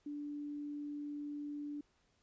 sine tone, 292.2 Hz, D4, 9 cents flat, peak -40 dBFS, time 0.06-1.81 s, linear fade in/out 5 ms, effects pink hiss -75 dBFS RMS until 2.22 s + resampled to 16000 Hz

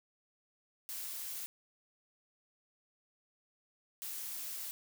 blue noise bursts at uneven times, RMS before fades -42 dBFS, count 2, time 0.89-1.46 / 4.02-4.71 s, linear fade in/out 0 ms, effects none

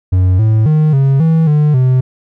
triangle tone with pitch steps, 92.1 / 109.7 / 154.2 / 136.1 / 161.9 / 149.9 / 128.5 Hz, F#2 / A2 / D#3 / C#3 / E3 / D3 / C3, -7 / -5 / -15 / -31 / -31 / +36 / -31 cents, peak -5 dBFS, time 0.12-2.01 s, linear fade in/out 10 ms, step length 270 ms, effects none

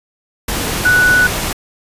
sine tone in noise, 1480 Hz, F#6, in tune, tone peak -8 dBFS, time 0.85-1.27 s, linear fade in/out 5 ms, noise pink, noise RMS -19 dBFS, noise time 0.48-1.53 s, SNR +8 dB, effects resampled to 32000 Hz

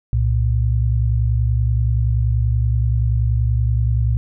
sine tone pair together, 64.6 / 115.1 Hz, C2 / A#2, -21 / -22 cents, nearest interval minor seventh, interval 999 cents, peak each -17 dBFS, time 0.13-4.17 s, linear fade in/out 0 ms, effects none

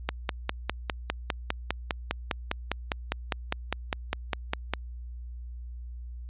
click train, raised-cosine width 0.3 ms, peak -10 dBFS, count 24, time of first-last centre 0.09-4.736 s, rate 4.95 Hz, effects added 60 Hz sine -37 dBFS peak until 6.29 s + resampled to 8000 Hz

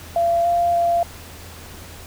sine tone with pitch steps, 682 / 692 / 687 Hz, F5 / F5 / F5, -41 / -16 / -29 cents, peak -15 dBFS, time 0.16-1.03 s, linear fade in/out 2 ms, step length 290 ms, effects added 83 Hz sine -41 dBFS peak until 2.06 s + pink hiss -40 dBFS RMS until 2.06 s

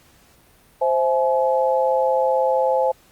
sine chord, C augmented, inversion none, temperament equal with one note detuned, 523.3 / 659.3 / 849.5 Hz, C5 / E5 / G#5, 0 / 0 / +39 cents, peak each -18 / -24 / -21 dBFS, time 0.81-2.92 s, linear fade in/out 10 ms, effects pink hiss -54 dBFS RMS until 3.11 s + Opus 48 kbps

